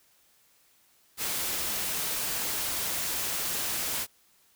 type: noise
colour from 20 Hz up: white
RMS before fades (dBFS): -31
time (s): 1.17-4.07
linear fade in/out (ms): 50
effects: white hiss -64 dBFS RMS until 4.55 s